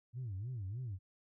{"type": "tone with vibrato", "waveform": "sine", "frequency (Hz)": 110, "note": "A2", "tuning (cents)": 0, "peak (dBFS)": -37, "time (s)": [0.13, 0.99], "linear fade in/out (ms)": 50, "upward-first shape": "sine", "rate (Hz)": 3.3, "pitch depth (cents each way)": 290, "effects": ["tanh soft clip ceiling -36 dBFS"]}